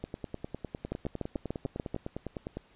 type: two click trains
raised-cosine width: 2 ms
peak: -19 / -22 dBFS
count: 8 / 26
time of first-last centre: 0.92-1.945 / 0.04-2.57 s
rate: 6.83 / 9.88 Hz
effects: pink hiss -62 dBFS RMS until 2.75 s + resampled to 8000 Hz